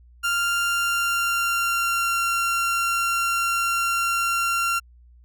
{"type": "tone with pitch glide", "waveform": "30% pulse", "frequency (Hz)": [1393, 1375.4], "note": ["F6", "F6"], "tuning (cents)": [-5, -27], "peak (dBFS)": -18, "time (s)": [0.23, 4.8], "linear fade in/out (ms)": 20, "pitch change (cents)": -22, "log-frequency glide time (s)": [0.64, 2.21], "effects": ["added 60 Hz sine -48 dBFS peak until 5.24 s"]}